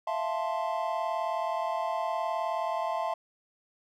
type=chord; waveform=triangle; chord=F major seventh; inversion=third; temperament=equal; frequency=659.3 / 698.5 / 880 / 1046.5 Hz; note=E5 / F5 / A5 / C6; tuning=0 / 0 / 0 / 0 cents; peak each=-31 / -33 / -32 / -33 dBFS; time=0.07-3.14 s; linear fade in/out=5 ms; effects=none